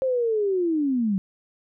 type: linear sweep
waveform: sine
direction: down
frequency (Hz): 534 to 185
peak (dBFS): -20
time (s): 0.02-1.18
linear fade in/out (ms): 0
effects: none